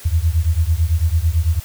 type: beating tone pair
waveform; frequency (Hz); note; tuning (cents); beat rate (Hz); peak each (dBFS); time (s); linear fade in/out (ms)
sine; 77.78 / 86.78; D#2 / F2; 0 / -10; 9; -16 / -17; 0.05-1.6; 10
effects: white hiss -39 dBFS RMS until 1.64 s